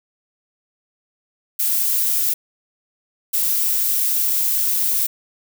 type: noise bursts at uneven times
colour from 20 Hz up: violet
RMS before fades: -19 dBFS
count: 2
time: 1.59-2.34 / 3.33-5.07 s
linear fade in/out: 10 ms
effects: none